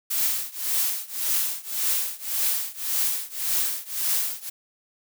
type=noise with tremolo; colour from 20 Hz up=blue; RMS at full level=-22 dBFS; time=0.1-4.5 s; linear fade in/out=10 ms; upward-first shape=triangle; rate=1.8 Hz; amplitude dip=95%; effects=none

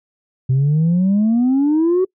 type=exponential sweep; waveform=sine; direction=up; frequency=127.5 to 380.9 Hz; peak=-10 dBFS; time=0.49-2.05 s; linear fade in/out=10 ms; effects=noise-tail reverb RT60 0.1 s tail -26 dB re dry + tanh soft clip ceiling -10 dBFS

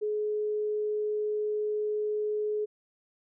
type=tone; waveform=sine; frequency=422.9 Hz; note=G#4; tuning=31 cents sharp; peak=-27 dBFS; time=0.01-2.66 s; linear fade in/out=20 ms; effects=none

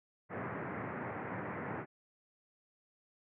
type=band-pass noise; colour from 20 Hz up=pink; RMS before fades=-41 dBFS; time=0.29-1.86 s; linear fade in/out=50 ms; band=100 to 2100 Hz; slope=48 dB/octave; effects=none

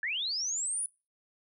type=linear sweep; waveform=sine; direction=up; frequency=1654 to 9980 Hz; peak=-30 dBFS; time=0.03-0.86 s; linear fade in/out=2 ms; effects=noise-tail reverb RT60 0.3 s tail -24 dB re dry

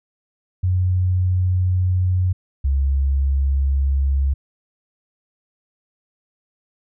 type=tone pair in turn; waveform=sine; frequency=91.4 / 68.47 Hz; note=F#2 / C#2; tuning=-21 / -21 cents; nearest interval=perfect fourth; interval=500 cents; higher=first; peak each=-15 dBFS; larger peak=neither; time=0.63-2.33 / 2.64-4.34 s; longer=neither; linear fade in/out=10 ms; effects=none

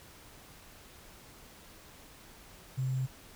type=tone with sample-and-hold; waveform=sine; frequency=130.81 Hz; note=C3; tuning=in tune; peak=-29 dBFS; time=2.77-3.07 s; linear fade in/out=20 ms; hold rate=7350 Hz; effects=pink hiss -54 dBFS RMS until 3.35 s

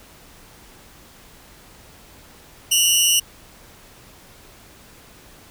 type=tone pair together; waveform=15% pulse; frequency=2806 / 2981 Hz; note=F7 / F#7; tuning=+8 / +12 cents; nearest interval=minor second; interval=104 cents; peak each=-10 dBFS; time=2.71-3.2 s; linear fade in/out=10 ms; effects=pink hiss -47 dBFS RMS until 5.5 s

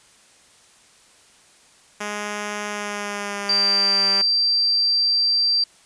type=tone with pitch glide; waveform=5% pulse; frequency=207.7 to 196.72 Hz; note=G#3 to G3; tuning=0 to +6 cents; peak=-15 dBFS; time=2-4.22 s; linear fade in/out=10 ms; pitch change=-94 cents; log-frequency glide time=2.69-4.11 s
type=tone; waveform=sine; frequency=4699 Hz; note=D8; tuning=in tune; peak=-16 dBFS; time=3.49-5.64 s; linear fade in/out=5 ms
effects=white hiss -53 dBFS RMS until 5.85 s + resampled to 22050 Hz

